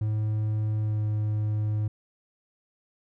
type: tone with pitch glide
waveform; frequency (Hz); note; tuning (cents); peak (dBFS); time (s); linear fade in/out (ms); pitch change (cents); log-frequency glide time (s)
triangle; 107.5 to 106.45; A2 to G#2; -40 to +43; -22; 0.01-1.88; 5; -17; 0.8-1.02
effects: none

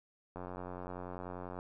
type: click train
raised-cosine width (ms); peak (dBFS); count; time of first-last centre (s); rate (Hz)
1; -29; 112; 0.36-1.589; 90.3
effects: none

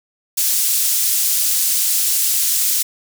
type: high-pass noise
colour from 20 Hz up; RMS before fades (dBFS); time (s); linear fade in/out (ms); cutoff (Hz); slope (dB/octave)
pink; -17; 0.37-2.83; 10; 6900; 12
effects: none

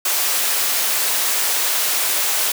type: high-pass noise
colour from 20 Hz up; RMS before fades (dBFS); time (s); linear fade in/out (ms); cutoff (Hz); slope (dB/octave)
white; -19; 0.05-2.52; 5; 480; 12
effects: none

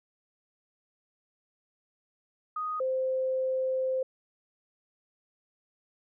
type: tone pair in turn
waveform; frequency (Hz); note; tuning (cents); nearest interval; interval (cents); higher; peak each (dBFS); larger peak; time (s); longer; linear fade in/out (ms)
sine; 1244.5 / 520.8; D#6 / C5; 0 / -8; octave + minor third; 1508; first; -30 / -26; second; 2.56-2.8 / 2.8-4.03; second; 5
effects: none

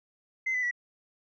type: tone with pitch steps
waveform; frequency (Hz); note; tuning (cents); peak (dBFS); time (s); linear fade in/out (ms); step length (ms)
sine; 2061 / 2002 / 1945.3; C7 / B6 / B6; -27 / +23 / -27; -25; 0.46-0.712; 10; 84
effects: tanh soft clip ceiling -23 dBFS

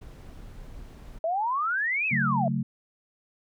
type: noise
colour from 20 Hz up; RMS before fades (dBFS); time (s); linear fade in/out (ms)
brown; -43; 0.01-1.19; 10
type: exponential two-way sweep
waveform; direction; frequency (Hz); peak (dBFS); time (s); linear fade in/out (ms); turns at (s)
sine; up then down; 632 to 2637 to 632; -24; 1.24-2.48; 2; 2.07
type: chord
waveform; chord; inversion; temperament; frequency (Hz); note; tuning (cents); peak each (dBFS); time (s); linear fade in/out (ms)
sine; F# minor; second; just; 138.75 / 185 / 222; C#3 / F#3 / A3; +2 / 0 / +16; -28 / -30 / -29; 2.11-2.63; 10
effects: none

